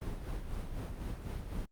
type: noise with tremolo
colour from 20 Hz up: brown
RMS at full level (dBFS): -37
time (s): 0.01-1.66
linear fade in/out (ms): 10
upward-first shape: sine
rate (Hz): 4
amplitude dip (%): 50
effects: Opus 32 kbps